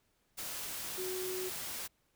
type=tone in noise; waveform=sine; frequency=370 Hz; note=F#4; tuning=in tune; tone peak=-37 dBFS; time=0.97-1.5 s; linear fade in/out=20 ms; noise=white; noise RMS=-41 dBFS; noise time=0.37-1.88 s; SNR=+1 dB; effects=pink hiss -75 dBFS RMS until 2.15 s